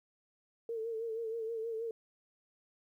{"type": "tone with vibrato", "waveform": "sine", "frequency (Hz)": 452.3, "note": "A4", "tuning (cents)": 48, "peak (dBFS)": -35, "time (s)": [0.69, 1.91], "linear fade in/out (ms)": 2, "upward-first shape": "sine", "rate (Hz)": 6.3, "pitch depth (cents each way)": 51, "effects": ["12-bit"]}